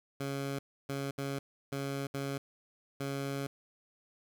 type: tone bursts at uneven times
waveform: 15% pulse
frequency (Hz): 138.59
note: C#3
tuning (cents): 0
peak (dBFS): -28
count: 6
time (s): 0.2-0.59 / 0.89-1.11 / 1.18-1.39 / 1.72-2.07 / 2.14-2.38 / 3-3.47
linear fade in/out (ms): 5
effects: none